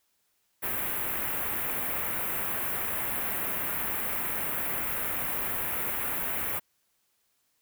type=band-stop noise; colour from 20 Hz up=white; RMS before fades=-31 dBFS; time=0.62-6.6 s; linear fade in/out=20 ms; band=2400 to 12000 Hz; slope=24 dB/octave; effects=white hiss -73 dBFS RMS until 7.61 s